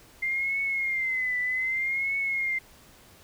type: tone with vibrato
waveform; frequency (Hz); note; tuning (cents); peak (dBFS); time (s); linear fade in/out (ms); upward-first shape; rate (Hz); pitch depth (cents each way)
sine; 2093; C7; 0; -25; 0.22-2.59; 10; triangle; 0.64; 98
effects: pink hiss -54 dBFS RMS until 3.23 s